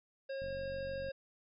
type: harmonic tone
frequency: 541 Hz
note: C#5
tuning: 42 cents flat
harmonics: 1 / 3 / 5 / 7 / 9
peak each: -38 / -49 / -56 / -60 / -58 dBFS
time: 0.29-1.12 s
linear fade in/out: 10 ms
type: click train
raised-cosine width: 5 ms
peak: -38 dBFS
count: 32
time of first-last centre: 0.42-1.087 s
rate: 46.5 Hz
effects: none